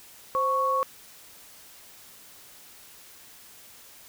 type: tone pair together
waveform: sine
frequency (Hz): 523.3 / 1108.8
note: C5 / C#6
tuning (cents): 0 / 0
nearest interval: octave + minor second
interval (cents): 1300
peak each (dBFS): -28 / -23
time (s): 0.35-0.83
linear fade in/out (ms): 0
effects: white hiss -50 dBFS RMS until 4.08 s